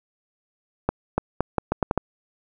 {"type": "accelerating click train", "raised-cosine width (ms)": 1, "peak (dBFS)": -6, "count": 8, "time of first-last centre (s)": [0.89, 1.977], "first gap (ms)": 290, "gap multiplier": 0.78, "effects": []}